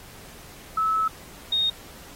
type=tone pair in turn; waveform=sine; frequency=1301 / 3712 Hz; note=E6 / A#7; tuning=-23 / -8 cents; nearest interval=octave + tritone; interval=1815 cents; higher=second; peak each=-20 dBFS; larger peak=neither; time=0.77-1.08 / 1.52-1.7 s; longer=first; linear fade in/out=5 ms; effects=pink hiss -46 dBFS RMS until 2.15 s + AAC 48 kbps